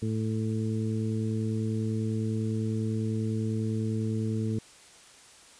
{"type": "harmonic tone", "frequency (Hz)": 110, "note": "A2", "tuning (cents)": 0, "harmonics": [1, 2, 3, 4], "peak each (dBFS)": [-29, -31, -37, -38], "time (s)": [0.02, 4.59], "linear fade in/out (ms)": 5, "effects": ["white hiss -53 dBFS RMS until 5.59 s", "resampled to 22050 Hz"]}